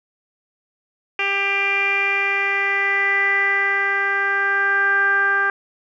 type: tone with low-pass filter sweep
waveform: 10% pulse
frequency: 396.3 Hz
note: G4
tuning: 19 cents sharp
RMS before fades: -19 dBFS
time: 1.19-5.5 s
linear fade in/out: 2 ms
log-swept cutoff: 2600 to 1500 Hz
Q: 7.5
effects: none